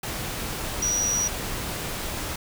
sine tone in noise, 5800 Hz, F#8, 35 cents flat, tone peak -22 dBFS, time 0.82-1.28 s, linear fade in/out 5 ms, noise pink, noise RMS -31 dBFS, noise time 0.03-2.36 s, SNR +6 dB, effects none

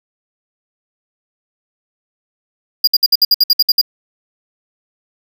square tone bursts, 4844 Hz, D#8, 47 cents flat, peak -7 dBFS, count 11, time 2.84-3.814 s, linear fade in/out 5 ms, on 34 ms, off 60 ms, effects none

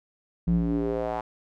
square tone with band-pass filter sweep, 57 Hz, A#1, 38 cents flat, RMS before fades -26 dBFS, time 0.47-1.21 s, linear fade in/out 5 ms, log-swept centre 150 to 870 Hz, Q 3.3, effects none

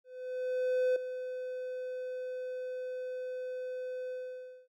triangle tone with ADSR envelope, 507 Hz, B4, 45 cents sharp, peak -23 dBFS, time 0.04-4.68 s, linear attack 920 ms, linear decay 3 ms, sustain -11 dB, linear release 570 ms, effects none

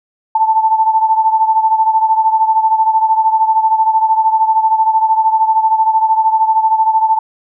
sine beating tone pair, 880 / 893 Hz, A5 / A5, 0 / +25 cents, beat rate 13 Hz, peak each -10 / -15 dBFS, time 0.35-7.19 s, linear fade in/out 5 ms, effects none

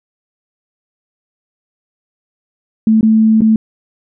sine tone with dropouts, 220 Hz, A3, in tune, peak -6 dBFS, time 2.87-3.56 s, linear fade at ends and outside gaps 2 ms, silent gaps 3.01-3.029 / 3.408-3.418 s, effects none

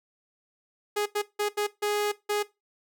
sawtooth tone bursts at uneven times, 415.3 Hz, G#4, in tune, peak -21 dBFS, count 6, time 0.96-1.06 / 1.15-1.22 / 1.39-1.49 / 1.57-1.67 / 1.82-2.12 / 2.29-2.43 s, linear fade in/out 10 ms, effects noise-tail reverb RT60 0.2 s tail -17 dB re dry

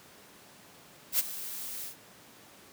blue noise with ADSR envelope, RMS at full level -24 dBFS, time 1.12-1.96 s, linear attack 72 ms, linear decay 22 ms, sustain -15 dB, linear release 110 ms, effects pink hiss -54 dBFS RMS until 2.72 s + high-pass 150 Hz 12 dB/octave

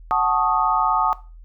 sine chord, D# half-diminished seventh, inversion first, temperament equal, 740 / 880 / 1108.7 / 1244.5 Hz, F#5 / A5 / C#6 / D#6, 0 / 0 / 0 / 0 cents, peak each -23 / -21 / -24 / -21 dBFS, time 0.11-1.13 s, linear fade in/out 0 ms, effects noise-tail reverb RT60 0.3 s tail -17 dB re dry + added 41 Hz sine -39 dBFS peak until 1.44 s

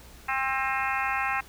harmonic tone with a mistuned harmonic, 266 Hz, C4, 29 cents sharp, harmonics 3 / 4 / 5 / 6 / 7 / 8 / 9 / 10, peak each -31 / -32 / -33 / -34 / -34 / -35 / -36 / -36 dBFS, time 0.28-1.41 s, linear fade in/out 10 ms, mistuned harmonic 9, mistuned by +39 cents, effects added 60 Hz sine -51 dBFS peak until 1.48 s + pink hiss -51 dBFS RMS until 1.48 s

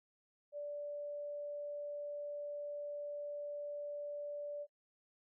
sine tone, 583 Hz, D5, 13 cents flat, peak -40 dBFS, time 0.52-4.67 s, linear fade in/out 50 ms, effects noise-tail reverb RT60 0.1 s tail -22 dB re dry

